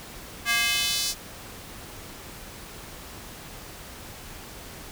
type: tone with high-pass filter sweep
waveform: square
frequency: 233.1 Hz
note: A#3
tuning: in tune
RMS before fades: -25 dBFS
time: 0.45-1.15 s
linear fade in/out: 50 ms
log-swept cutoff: 1700 to 5300 Hz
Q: 1.7
effects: pink hiss -42 dBFS RMS until 4.91 s